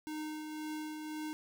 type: tone with tremolo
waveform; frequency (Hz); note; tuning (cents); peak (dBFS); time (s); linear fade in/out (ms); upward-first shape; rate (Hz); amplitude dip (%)
square; 307.6; D#4; -20; -38; 0.07-1.33; 0; triangle; 1.9; 40
effects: 11-bit